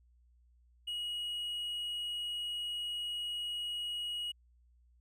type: tone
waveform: triangle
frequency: 2900 Hz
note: F#7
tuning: 35 cents flat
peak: -34 dBFS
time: 0.87-4.32 s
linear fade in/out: 10 ms
effects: added 60 Hz sine -63 dBFS peak until 5 s